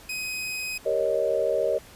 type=tone; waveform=sawtooth; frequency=2515 Hz; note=D#7; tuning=18 cents sharp; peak=-26 dBFS; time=0.09-0.78 s; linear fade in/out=5 ms
type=chord; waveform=sine; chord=Eb dominant seventh; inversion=first; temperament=equal; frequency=392 / 466.2 / 554.4 / 622.3 Hz; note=G4 / Bb4 / Db5 / Eb5; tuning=0 / 0 / 0 / 0 cents; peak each=-31 / -27 / -26 / -26 dBFS; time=0.85-1.79 s; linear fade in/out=20 ms
effects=pink hiss -49 dBFS RMS until 1.95 s + resampled to 32000 Hz